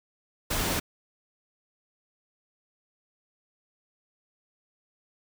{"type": "noise", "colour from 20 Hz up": "pink", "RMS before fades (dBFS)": -28, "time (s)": [0.5, 0.8], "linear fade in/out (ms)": 10, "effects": []}